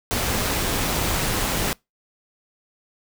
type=noise with amplitude modulation; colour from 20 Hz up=pink; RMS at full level=-22 dBFS; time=0.11-1.73 s; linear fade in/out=0 ms; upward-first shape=sine; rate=185 Hz; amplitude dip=30%; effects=noise-tail reverb RT60 0.2 s tail -25 dB re dry